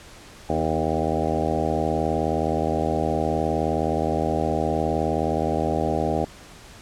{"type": "harmonic tone with a mistuned harmonic", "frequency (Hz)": 79.3, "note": "D#2", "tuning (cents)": 33, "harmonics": [1, 2, 3, 4, 5, 6, 7, 8, 9, 10], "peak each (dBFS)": [-30, -30, -30, -30, -30, -30, -30, -30, -30, -30], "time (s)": [0.49, 6.25], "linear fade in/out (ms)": 5, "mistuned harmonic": 4, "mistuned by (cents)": -28, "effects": ["pink hiss -45 dBFS RMS until 6.81 s", "low-pass 9000 Hz 12 dB/octave"]}